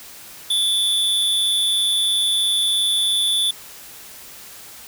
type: tone with amplitude modulation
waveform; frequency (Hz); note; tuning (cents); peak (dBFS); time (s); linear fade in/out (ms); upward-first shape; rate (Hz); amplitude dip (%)
square; 3480; A7; -20; -15; 0.5-3.51; 5; sine; 197; 50
effects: white hiss -40 dBFS RMS until 4.87 s